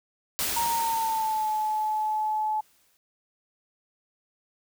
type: noise with exponential decay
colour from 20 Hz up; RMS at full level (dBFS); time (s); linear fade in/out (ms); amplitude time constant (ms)
white; -27; 0.39-2.97; 0; 560
type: tone with pitch glide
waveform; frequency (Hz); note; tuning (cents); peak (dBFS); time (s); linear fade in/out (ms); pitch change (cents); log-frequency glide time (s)
sine; 932.3 to 859.9; A#5 to A5; 0 to -40; -24; 0.56-2.61; 10; -140; 0.67-1.47
effects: none